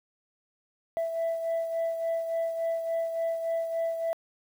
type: beating tone pair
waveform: sine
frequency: 661 / 664.5 Hz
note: E5 / E5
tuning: +5 / +14 cents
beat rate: 3.5 Hz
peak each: -26 / -34 dBFS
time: 0.97-4.13 s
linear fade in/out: 0 ms
effects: tanh soft clip ceiling -24 dBFS + 9-bit